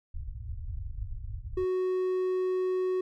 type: low-pass noise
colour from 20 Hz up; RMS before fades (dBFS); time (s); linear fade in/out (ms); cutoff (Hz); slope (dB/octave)
pink; -37; 0.14-1.65; 10; 110; 48
type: tone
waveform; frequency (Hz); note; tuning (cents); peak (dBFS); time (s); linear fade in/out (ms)
triangle; 370; F#4; 0; -24; 1.57-3.01; 5
effects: none